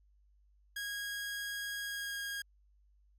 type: tone with pitch glide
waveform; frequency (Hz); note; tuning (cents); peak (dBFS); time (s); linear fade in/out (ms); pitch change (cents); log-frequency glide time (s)
sawtooth; 1642 to 1631.6; G#6 to G#6; -20 to -31; -34; 0.76-2.42; 5; -11; 1.83-2.17
effects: added 50 Hz sine -64 dBFS peak until 3.18 s + AAC 64 kbps